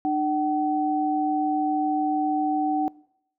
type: tone pair together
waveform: sine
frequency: 301.2 / 759 Hz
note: D4 / F#5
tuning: +44 / +44 cents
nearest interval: octave + major third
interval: 1600 cents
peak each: -24 dBFS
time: 0.05-2.88 s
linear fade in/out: 0 ms
effects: noise-tail reverb RT60 0.7 s tail -23 dB re dry